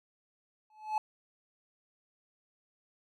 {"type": "tone with exponential growth", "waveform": "triangle", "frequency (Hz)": 860, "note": "A5", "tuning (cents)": -40, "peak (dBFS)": -23, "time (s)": [0.7, 0.98], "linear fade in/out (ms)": 2, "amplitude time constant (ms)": 60, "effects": []}